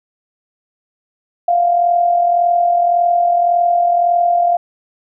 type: tone with amplitude modulation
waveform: sine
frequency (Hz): 697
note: F5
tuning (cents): -4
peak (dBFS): -8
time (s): 1.48-4.57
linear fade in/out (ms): 5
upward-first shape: sine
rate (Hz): 41.8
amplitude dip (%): 50
effects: none